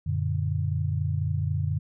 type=chord; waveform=sine; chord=Gb augmented; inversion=none; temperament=equal; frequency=92.5 / 116.54 / 146.83 Hz; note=Gb2 / Bb2 / D3; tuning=0 / 0 / 0 cents; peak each=-27 / -31 / -28 dBFS; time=0.06-1.79 s; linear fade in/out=10 ms; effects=none